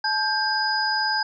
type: tone cluster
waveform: sine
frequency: 863 / 1584 / 4961 Hz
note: A5 / G6 / D#8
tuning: -34 / +18 / -6 cents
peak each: -25 dBFS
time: 0.04-1.23 s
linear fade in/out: 5 ms
effects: none